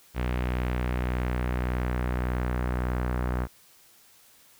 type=tone with low-pass filter sweep; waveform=sawtooth; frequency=61.74 Hz; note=B1; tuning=in tune; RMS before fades=-28 dBFS; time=0.14-3.48 s; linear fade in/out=50 ms; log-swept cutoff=2500 to 1500 Hz; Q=1.5; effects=white hiss -57 dBFS RMS until 4.59 s